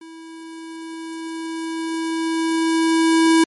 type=tone with level ramp; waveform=square; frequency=326.1 Hz; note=E4; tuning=19 cents flat; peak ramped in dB=-38 to -11 dBFS; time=0.01-3.44 s; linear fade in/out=5 ms; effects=MP3 48 kbps